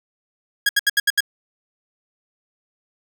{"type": "tone bursts", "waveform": "sawtooth", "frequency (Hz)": 1649, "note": "G#6", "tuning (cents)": -13, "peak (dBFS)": -10, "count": 6, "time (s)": [0.66, 1.206], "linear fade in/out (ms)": 5, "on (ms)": 31, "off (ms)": 72, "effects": []}